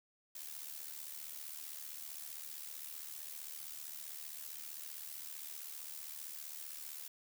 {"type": "noise with amplitude modulation", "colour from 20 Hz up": "blue", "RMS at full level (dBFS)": -44, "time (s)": [0.35, 7.08], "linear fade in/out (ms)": 5, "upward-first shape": "sine", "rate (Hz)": 75.4, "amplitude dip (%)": 70, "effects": []}